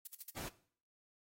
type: noise bursts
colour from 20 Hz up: violet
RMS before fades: -44 dBFS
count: 4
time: 0.05-0.302 s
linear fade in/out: 5 ms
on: 24 ms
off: 52 ms
type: noise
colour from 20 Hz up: pink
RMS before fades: -45 dBFS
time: 0.36-0.49 s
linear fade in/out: 10 ms
effects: noise-tail reverb RT60 0.5 s tail -17 dB re dry + AAC 48 kbps